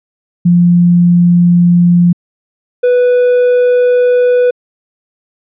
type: tone pair in turn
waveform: sine / triangle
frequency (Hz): 174.5 / 493.6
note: F3 / B4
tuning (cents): -1 / -1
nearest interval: octave + tritone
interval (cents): 1800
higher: second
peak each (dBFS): -4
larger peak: neither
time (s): 0.45-2.13 / 2.83-4.51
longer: neither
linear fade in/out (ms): 10
effects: resampled to 8000 Hz